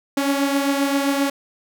sawtooth beating tone pair, 277.2 / 284.8 Hz, C#4 / C#4, 0 / +47 cents, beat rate 7.6 Hz, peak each -15 / -21 dBFS, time 0.17-1.3 s, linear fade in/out 5 ms, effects none

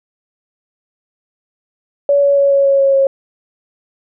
sine tone with pitch steps, 567 / 563.1 / 559.2 / 555.3 / 551.5 / 547.7 / 543.9 Hz, C#5 / C#5 / C#5 / C#5 / C#5 / C#5 / C#5, +39 / +27 / +15 / +3 / -9 / -21 / -33 cents, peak -8 dBFS, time 2.09-3.07 s, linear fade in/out 2 ms, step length 140 ms, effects none

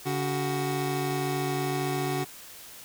25% pulse tone pair together, 142 / 372.6 Hz, C#3 / F#4, +42 / +12 cents, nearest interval octave + perfect fourth, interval 1670 cents, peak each -26 dBFS, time 0.05-2.25 s, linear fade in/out 20 ms, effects white hiss -46 dBFS RMS until 2.84 s

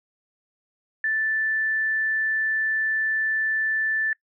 sine tone, 1760 Hz, A6, in tune, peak -21 dBFS, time 1.04-4.13 s, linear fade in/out 2 ms, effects noise-tail reverb RT60 0.1 s tail -24 dB re dry

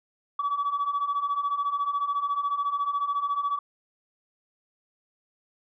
sine beating tone pair, 1133 / 1147 Hz, C#6 / D6, +37 / -41 cents, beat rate 14 Hz, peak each -29 / -25 dBFS, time 0.39-3.59 s, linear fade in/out 5 ms, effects tanh soft clip ceiling -20 dBFS

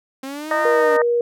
sawtooth linear two-way sweep, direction up then down, 262.5 to 349.2 to 283.6 Hz, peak -24 dBFS, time 0.23-0.97 s, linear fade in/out 5 ms, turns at 0.67 s
harmonic tone, 307.7 Hz, D#4, 19 cents flat, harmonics 2 / 3 / 4 / 5 / 6, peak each -20 / -24 / -23 / -29 / -24 dBFS, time 0.51-1.02 s, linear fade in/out 2 ms
sine tone, 476.3 Hz, A#4, 37 cents sharp, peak -15 dBFS, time 0.65-1.21 s, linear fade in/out 2 ms
effects none

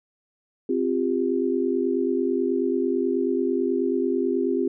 sine chord, C suspended fourth, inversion none, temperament equal with one note detuned, 261.6 / 349.2 / 398.4 Hz, C4 / F4 / G4, 0 / 0 / +28 cents, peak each -25 dBFS, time 0.69-4.68 s, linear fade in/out 5 ms, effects none

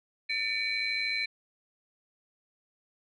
sine tone cluster, 1796 / 2279 / 2392 / 4069 Hz, A6 / C#7 / D7 / C8, +35 / +47 / +31 / -49 cents, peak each -39 / -30 / -36 / -33 dBFS, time 0.29-1.26 s, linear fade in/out 10 ms, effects tanh soft clip ceiling -20 dBFS

